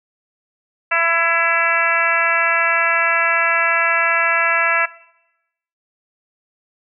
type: harmonic tone with a mistuned harmonic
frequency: 334.6 Hz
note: E4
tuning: 26 cents sharp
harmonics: 2 / 3 / 4 / 5 / 6 / 7 / 8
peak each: -24 / -25 / -20 / -20 / -22 / -22 / -22 dBFS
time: 0.91-4.86 s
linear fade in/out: 10 ms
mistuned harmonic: 7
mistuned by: -28 cents
effects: noise-tail reverb RT60 0.9 s tail -20 dB re dry